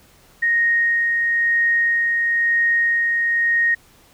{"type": "tone with tremolo", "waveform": "sine", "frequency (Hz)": 1864.7, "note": "A#6", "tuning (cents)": 0, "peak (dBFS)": -14, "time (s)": [0.42, 3.75], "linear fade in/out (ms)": 10, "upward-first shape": "sine", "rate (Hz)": 1, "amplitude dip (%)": 25, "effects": ["pink hiss -52 dBFS RMS until 4.13 s"]}